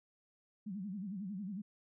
sine tone with vibrato, 196 Hz, G3, in tune, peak -39 dBFS, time 0.66-1.62 s, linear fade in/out 10 ms, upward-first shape sine, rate 11 Hz, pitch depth 160 cents each way, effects none

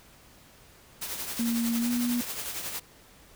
white noise with tremolo, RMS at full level -33 dBFS, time 1.01-2.8 s, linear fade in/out 10 ms, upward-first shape triangle, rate 11 Hz, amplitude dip 55%
sine tone with pitch glide, 233.1 to 241.7 Hz, A#3 to B3, 0 to -37 cents, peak -25 dBFS, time 1.39-2.21 s, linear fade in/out 5 ms, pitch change +63 cents, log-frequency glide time 1.8-1.9 s
effects pink hiss -55 dBFS RMS until 3.35 s

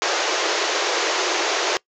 pink band-pass noise, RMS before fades -22 dBFS, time 0.02-1.77 s, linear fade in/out 0 ms, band 330 to 7000 Hz, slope 96 dB/octave, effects noise-tail reverb RT60 0.1 s tail -22 dB re dry

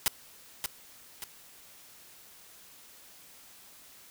white noise with echo, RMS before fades -25 dBFS, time 0.06-0.08 s, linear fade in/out 0 ms, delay 580 ms, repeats 2, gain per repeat -7 dB, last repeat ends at 1.24 s, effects white hiss -54 dBFS RMS until 4.1 s

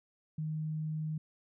sine tone, 155.56 Hz, D#3, in tune, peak -33 dBFS, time 0.38-1.18 s, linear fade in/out 5 ms, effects none

